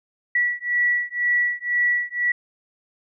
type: beating tone pair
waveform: sine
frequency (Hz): 1943 / 1945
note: B6 / B6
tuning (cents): -29 / -27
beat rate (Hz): 2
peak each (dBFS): -22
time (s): 0.35-2.32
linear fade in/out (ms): 5
effects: none